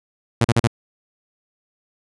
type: tone bursts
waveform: sawtooth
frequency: 116.54 Hz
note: A#2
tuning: in tune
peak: -9 dBFS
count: 4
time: 0.41-0.674 s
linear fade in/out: 5 ms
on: 36 ms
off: 40 ms
effects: resampled to 24000 Hz